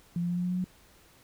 sine tone with pitch steps, 172.5 / 174.2 / 175.92 / 177.66 / 179.41 / 181.18 / 182.97 Hz, F3 / F3 / F3 / F3 / F3 / F#3 / F#3, -21 / -4 / +13 / +30 / +47 / -36 / -19 cents, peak -27 dBFS, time 0.16-0.643 s, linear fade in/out 2 ms, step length 69 ms, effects pink hiss -59 dBFS RMS until 1.23 s

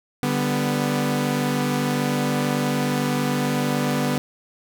sawtooth chord, G major, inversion second, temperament equal, 146.83 / 196 / 246.9 Hz, D3 / G3 / B3, 0 / 0 / 0 cents, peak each -21 / -24 / -19 dBFS, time 0.23-4.18 s, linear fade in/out 0 ms, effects none

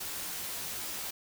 white noise with comb filter, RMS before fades -38 dBFS, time 0-1.11 s, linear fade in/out 10 ms, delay 15 ms, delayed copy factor -0.5, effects none

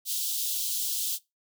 white high-pass noise, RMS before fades -30 dBFS, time 0.05-1.19 s, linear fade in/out 50 ms, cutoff 3100 Hz, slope 48 dB/octave, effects noise-tail reverb RT60 0.2 s tail -20 dB re dry

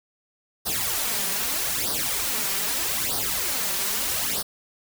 white noise with flanger, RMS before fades -26 dBFS, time 0.65-4.43 s, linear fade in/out 20 ms, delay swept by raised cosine 0.2 to 5.2 ms, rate 0.8 Hz, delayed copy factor +0.75, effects none

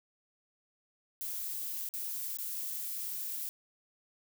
violet noise with dropouts, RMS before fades -38 dBFS, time 1.21-3.49 s, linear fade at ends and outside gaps 0 ms, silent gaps 1.889-1.938 / 2.371-2.386 s, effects none

